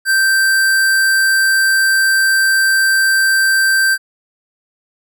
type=tone; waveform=square; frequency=1564 Hz; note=G6; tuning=4 cents flat; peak=-11 dBFS; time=0.05-3.98 s; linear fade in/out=50 ms; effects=none